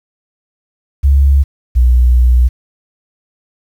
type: tone pair in turn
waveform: sine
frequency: 69.3 / 61.41 Hz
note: C#2 / B1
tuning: 0 / -9 cents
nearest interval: major second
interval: 209 cents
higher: first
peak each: -5 dBFS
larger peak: neither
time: 1.03-1.44 / 1.75-2.49 s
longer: second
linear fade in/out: 20 ms
effects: 7-bit